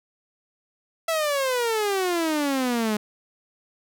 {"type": "exponential sweep", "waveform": "sawtooth", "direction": "down", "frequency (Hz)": [666, 207.7], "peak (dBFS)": -18, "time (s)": [1.08, 2.97], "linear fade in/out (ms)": 5, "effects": []}